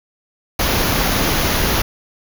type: band-stop noise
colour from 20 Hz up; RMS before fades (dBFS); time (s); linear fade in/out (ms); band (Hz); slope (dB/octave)
pink; -17; 0.59-1.82; 5; 6800 to 10000; 96
effects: none